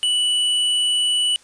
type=tone with tanh clipping; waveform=sine; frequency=2960 Hz; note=F#7; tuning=in tune; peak=-18 dBFS; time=0.03-1.36 s; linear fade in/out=0 ms; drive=15 dB; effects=white hiss -51 dBFS RMS until 1.43 s + resampled to 22050 Hz